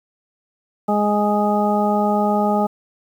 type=harmonic tone; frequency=207.7 Hz; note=G#3; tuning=in tune; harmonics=1 / 2 / 3 / 4 / 6; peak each=-19 / -24 / -22 / -20 / -27 dBFS; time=0.88-2.67 s; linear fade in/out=10 ms; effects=8-bit